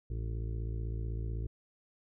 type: harmonic tone with a mistuned harmonic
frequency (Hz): 55.9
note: A1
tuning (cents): +28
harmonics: 1 / 2 / 3 / 4 / 5 / 6 / 7 / 8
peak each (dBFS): -35 / -38 / -51 / -55 / -57 / -51 / -53 / -55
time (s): 0.1-1.47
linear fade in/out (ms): 5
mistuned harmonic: 4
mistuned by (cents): -97
effects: none